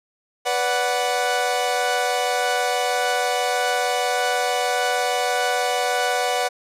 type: chord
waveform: sawtooth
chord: B minor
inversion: none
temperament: equal with one note detuned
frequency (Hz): 493.9 / 580.2 / 740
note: B4 / D5 / F#5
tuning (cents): 0 / -21 / 0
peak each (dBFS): -21 / -23 / -18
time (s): 0.45-6.49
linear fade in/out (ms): 20
effects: low-pass 11000 Hz 12 dB/octave